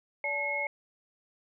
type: tone cluster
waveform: sine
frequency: 577 / 867 / 2169 Hz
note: D5 / A5 / C#7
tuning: -31 / -26 / -38 cents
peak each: -36 / -38 / -30 dBFS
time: 0.24-0.67 s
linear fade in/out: 2 ms
effects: none